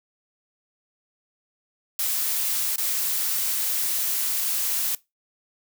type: noise with dropouts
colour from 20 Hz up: blue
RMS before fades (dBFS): -25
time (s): 1.99-4.95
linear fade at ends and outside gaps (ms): 2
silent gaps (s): 2.76-2.781
effects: noise-tail reverb RT60 0.2 s tail -20 dB re dry